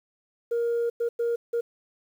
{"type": "tone bursts at uneven times", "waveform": "sine", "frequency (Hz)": 469.7, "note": "A#4", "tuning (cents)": 13, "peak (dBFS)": -21, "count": 4, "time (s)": [[0.51, 0.9], [1, 1.09], [1.19, 1.36], [1.53, 1.61]], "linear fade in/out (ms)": 10, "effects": ["tanh soft clip ceiling -21 dBFS", "9-bit"]}